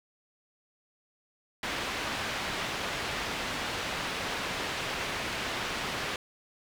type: low-pass noise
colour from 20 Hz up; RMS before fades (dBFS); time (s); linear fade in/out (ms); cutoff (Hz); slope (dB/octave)
white; -34; 1.63-6.16; 2; 2900; 12
effects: none